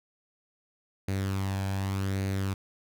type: tone with flanger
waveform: sawtooth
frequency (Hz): 97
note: G2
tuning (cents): -18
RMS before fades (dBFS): -30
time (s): 1.08-2.54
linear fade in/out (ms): 5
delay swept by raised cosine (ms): 0.46 to 1.25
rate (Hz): 0.86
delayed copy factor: +0.5
effects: none